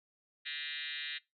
sine tone with frequency modulation, 2827 Hz, F7, 20 cents sharp, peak -37 dBFS, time 0.45-1.19 s, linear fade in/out 20 ms, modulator 151 Hz, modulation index 7.6, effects noise-tail reverb RT60 0.2 s tail -22 dB re dry + MP3 96 kbps

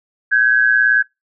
sine tone pair together, 1543.1 / 1661.2 Hz, G6 / G#6, -28 / 0 cents, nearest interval minor second, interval 128 cents, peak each -13 dBFS, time 0.31-1.03 s, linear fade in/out 20 ms, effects noise-tail reverb RT60 0.2 s tail -24 dB re dry

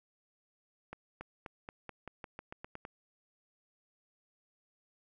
accelerating click train, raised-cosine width 0.5 ms, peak -28 dBFS, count 12, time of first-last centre 0.93-2.851 s, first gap 280 ms, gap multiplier 0.9, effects none

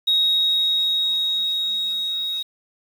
sine tone with level ramp, 3774 Hz, A#7, 21 cents sharp, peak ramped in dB -14 to -23 dBFS, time 0.07-2.43 s, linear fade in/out 10 ms, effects tanh soft clip ceiling -10 dBFS + 7-bit

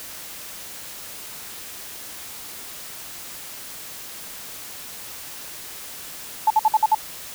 sine tone bursts, 870 Hz, A5, 20 cents flat, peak -12 dBFS, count 6, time 6.47-6.949 s, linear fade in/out 5 ms, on 34 ms, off 55 ms, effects white hiss -37 dBFS RMS until 7.34 s

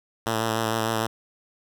5% pulse tone with vibrato, 111.9 Hz, A2, 30 cents sharp, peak -12 dBFS, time 0.26-1.07 s, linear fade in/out 10 ms, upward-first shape sine, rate 6.6 Hz, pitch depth 25 cents each way, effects none

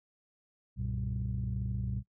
sine tone cluster, 65.2 / 97.6 / 119.8 / 192 Hz, C2 / G2 / A#2 / G3, -5 / -7 / +48 / -36 cents, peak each -36 / -40 / -34 / -40 dBFS, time 0.76-2.03 s, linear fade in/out 50 ms, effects noise-tail reverb RT60 0.1 s tail -21 dB re dry + tanh soft clip ceiling -24 dBFS

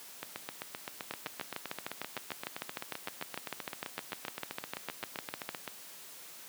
two click trains, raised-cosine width 0.3 ms, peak -19 / -21 dBFS, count 30 / 43, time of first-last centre 1.11-5.491 / 0.23-5.677 s, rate 6.62 / 7.71 Hz, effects white hiss -50 dBFS RMS until 6.48 s + high-pass 150 Hz 12 dB/octave

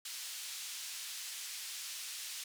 pink band-pass noise, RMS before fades -44 dBFS, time 0.05-2.44 s, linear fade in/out 5 ms, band 3300 to 11000 Hz, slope 12 dB/octave, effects none

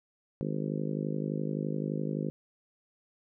harmonic tone, 51.7 Hz, G#1, 7 cents flat, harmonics 3 / 4 / 5 / 6 / 7 / 8 / 9 / 10, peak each -34 / -36 / -38 / -40 / -41 / -42 / -43 / -44 dBFS, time 0.41-2.3 s, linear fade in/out 0 ms, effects none

